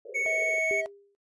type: band-pass noise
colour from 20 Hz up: pink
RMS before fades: -41 dBFS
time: 0.05-0.59 s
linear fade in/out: 5 ms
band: 390 to 570 Hz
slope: 96 dB/octave
type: tone with vibrato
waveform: triangle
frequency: 2217 Hz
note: C#7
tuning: in tune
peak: -24 dBFS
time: 0.14-0.82 s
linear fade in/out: 20 ms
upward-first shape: square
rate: 19 Hz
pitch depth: 9 cents each way
type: tone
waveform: triangle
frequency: 642 Hz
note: E5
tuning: 46 cents flat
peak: -28 dBFS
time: 0.26-0.86 s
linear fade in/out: 0 ms
type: tone with exponential decay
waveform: sine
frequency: 401.8 Hz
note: G4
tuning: 43 cents sharp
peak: -28 dBFS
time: 0.71-1.15 s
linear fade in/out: 0 ms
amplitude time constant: 94 ms
effects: noise-tail reverb RT60 0.1 s tail -19 dB re dry + resampled to 24000 Hz